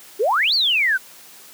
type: exponential two-way sweep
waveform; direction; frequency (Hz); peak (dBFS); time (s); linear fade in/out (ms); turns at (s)
sine; up then down; 370 to 4699 to 1450; -15; 0.19-0.98; 20; 0.54
effects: white hiss -44 dBFS RMS until 1.53 s + high-pass 150 Hz 12 dB/octave